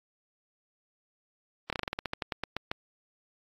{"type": "slowing click train", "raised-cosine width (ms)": 0.3, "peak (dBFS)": -15, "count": 15, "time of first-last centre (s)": [1.7, 2.715], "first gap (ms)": 27, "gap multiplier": 1.14, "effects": ["AAC 32 kbps"]}